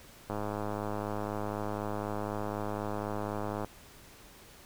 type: click train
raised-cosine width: 1 ms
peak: -21 dBFS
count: 349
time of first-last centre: 0.3-3.646 s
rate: 104 Hz
effects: pink hiss -54 dBFS RMS until 4.65 s